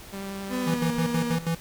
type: tone with vibrato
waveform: sawtooth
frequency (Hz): 196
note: G3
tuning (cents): 0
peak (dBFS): -29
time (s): 0.12-0.77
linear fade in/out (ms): 20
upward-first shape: sine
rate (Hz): 11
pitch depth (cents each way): 9
type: tone with pitch glide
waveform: 35% pulse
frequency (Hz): 251.8 to 237.7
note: B3 to A#3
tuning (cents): +34 to +34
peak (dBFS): -25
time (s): 0.49-1.39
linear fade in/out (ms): 50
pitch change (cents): -100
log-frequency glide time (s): 0.61-0.87
type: tone with tremolo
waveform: square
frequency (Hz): 165.9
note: E3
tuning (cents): +11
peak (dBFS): -24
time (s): 0.66-1.56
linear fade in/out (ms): 20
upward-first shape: square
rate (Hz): 6.2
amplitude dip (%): 80
effects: pink hiss -45 dBFS RMS until 1.6 s